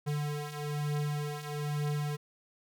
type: beating tone pair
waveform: square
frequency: 146.83 / 147.93 Hz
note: D3 / D3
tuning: 0 / +13 cents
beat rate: 1.1 Hz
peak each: -38 / -34 dBFS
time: 0.06-2.17 s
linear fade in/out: 20 ms
effects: none